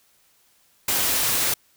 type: noise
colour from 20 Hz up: white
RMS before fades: -22 dBFS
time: 0.88-1.54 s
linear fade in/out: 5 ms
effects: white hiss -61 dBFS RMS until 1.76 s